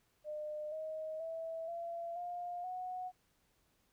sine tone with pitch steps, 605 / 628.9 / 653.7 / 679.5 / 706.3 / 734.2 Hz, D#5 / D#5 / E5 / F5 / F5 / F#5, -49 / +18 / -15 / -48 / +19 / -14 cents, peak -39 dBFS, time 0.24-3.12 s, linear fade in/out 50 ms, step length 480 ms, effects pink hiss -75 dBFS RMS until 3.92 s

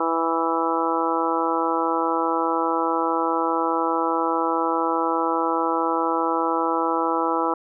harmonic tone, 164.81 Hz, E3, in tune, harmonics 2 / 3 / 4 / 5 / 6 / 7 / 8, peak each -26 / -27 / -32 / -27 / -26 / -30 / -27 dBFS, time 0-7.54 s, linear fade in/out 5 ms, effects none

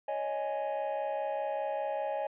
triangle chord, C# suspended second, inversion none, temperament equal with one note detuned, 557.3 / 622.3 / 830.6 Hz, C#5 / D#5 / G#5, +9 / 0 / 0 cents, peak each -33 dBFS, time 0.08-2.27 s, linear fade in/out 5 ms, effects tanh soft clip ceiling -23 dBFS + resampled to 8000 Hz

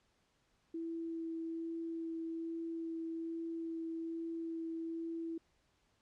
sine tone with vibrato, 329.2 Hz, E4, 2 cents flat, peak -38 dBFS, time 0.74-5.38 s, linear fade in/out 5 ms, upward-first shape sine, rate 1.2 Hz, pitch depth 9 cents each way, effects pink hiss -75 dBFS RMS until 6.01 s + low-pass 7000 Hz 12 dB/octave

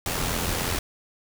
pink noise with amplitude modulation, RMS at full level -25 dBFS, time 0.06-0.79 s, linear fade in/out 2 ms, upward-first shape sine, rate 86.1 Hz, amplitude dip 45%, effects none

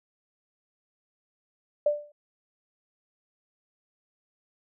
sine tone with exponential decay, 590 Hz, D5, 8 cents sharp, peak -17 dBFS, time 1.86-2.12 s, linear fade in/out 5 ms, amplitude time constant 56 ms, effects none

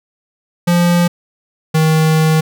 square tone pair in turn, 174 / 157.87 Hz, F3 / D#3, -6 / +25 cents, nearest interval major second, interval 169 cents, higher first, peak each -10 dBFS, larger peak neither, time 0.67-1.08 / 1.74-2.41 s, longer second, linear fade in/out 10 ms, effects none

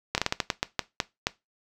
slowing click train, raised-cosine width 0.2 ms, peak -6 dBFS, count 11, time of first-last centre 0.15-1.269 s, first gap 29 ms, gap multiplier 1.28, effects noise-tail reverb RT60 0.2 s tail -18 dB re dry

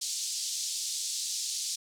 white band-pass noise, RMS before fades -34 dBFS, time 0.01-1.76 s, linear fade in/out 10 ms, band 4000 to 7800 Hz, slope 24 dB/octave, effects none

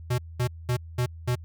square tone bursts, 123.47 Hz, B2, in tune, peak -23 dBFS, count 5, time 0.1-1.355 s, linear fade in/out 10 ms, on 83 ms, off 210 ms, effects added 82 Hz sine -39 dBFS peak until 1.44 s

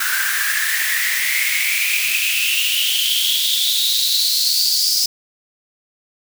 white noise with high-pass filter sweep, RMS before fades -18 dBFS, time 0-5.06 s, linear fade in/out 5 ms, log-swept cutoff 1500 to 5000 Hz, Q 8.9, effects none

